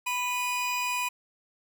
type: tone pair together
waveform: 45% pulse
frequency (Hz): 987.8 / 2469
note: B5 / D#7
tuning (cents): 0 / -14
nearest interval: octave + major third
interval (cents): 1586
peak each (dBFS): -30 / -30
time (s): 0.06-1.09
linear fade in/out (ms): 10
effects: none